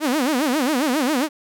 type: tone with vibrato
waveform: sawtooth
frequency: 277.2 Hz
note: C#4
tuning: in tune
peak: -14 dBFS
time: 0-1.29 s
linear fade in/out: 50 ms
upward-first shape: sine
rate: 7.4 Hz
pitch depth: 240 cents each way
effects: none

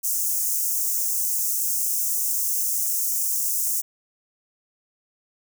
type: high-pass noise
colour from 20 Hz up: white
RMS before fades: -24 dBFS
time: 0.03-3.82 s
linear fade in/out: 20 ms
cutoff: 5900 Hz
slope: 48 dB/octave
effects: none

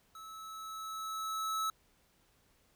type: tone with level ramp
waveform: square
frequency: 1300 Hz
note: E6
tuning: 24 cents flat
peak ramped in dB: -48 to -32 dBFS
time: 0.15-1.7 s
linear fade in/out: 2 ms
effects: pink hiss -70 dBFS RMS until 2.75 s

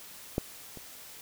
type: clicks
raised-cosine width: 2 ms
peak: -14 / -30 dBFS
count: 2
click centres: 0.381 / 0.773 s
effects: white hiss -48 dBFS RMS until 1.21 s

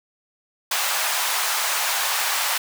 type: high-pass noise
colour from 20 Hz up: pink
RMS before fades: -23 dBFS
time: 0.71-2.58 s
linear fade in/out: 5 ms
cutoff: 780 Hz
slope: 24 dB/octave
effects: none

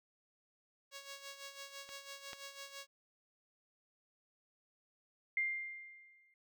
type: tone with tremolo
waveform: 5% pulse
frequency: 554.4 Hz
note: C#5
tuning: in tune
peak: -34 dBFS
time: 0.91-2.87 s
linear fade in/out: 50 ms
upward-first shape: sine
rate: 6 Hz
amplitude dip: 65%
type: clicks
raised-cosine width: 0.2 ms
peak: -33 / -27 dBFS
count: 2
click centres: 1.891 / 2.332 s
type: tone with exponential decay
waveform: sine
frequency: 2100 Hz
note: C7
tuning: 6 cents sharp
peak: -30 dBFS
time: 5.37-6.34 s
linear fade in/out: 2 ms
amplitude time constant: 210 ms
effects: none

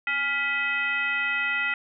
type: tone with frequency modulation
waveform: sine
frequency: 1975.5 Hz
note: B6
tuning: in tune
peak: -23 dBFS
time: 0.07-1.74 s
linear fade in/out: 2 ms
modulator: 574 Hz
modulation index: 1.2
effects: none

